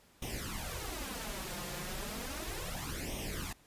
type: noise with flanger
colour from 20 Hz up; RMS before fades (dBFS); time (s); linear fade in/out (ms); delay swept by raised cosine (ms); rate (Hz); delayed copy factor
pink; -40; 0.22-3.53; 5; 0.33 to 5.73; 0.34; +0.75
effects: pink hiss -64 dBFS RMS until 3.66 s + resampled to 32000 Hz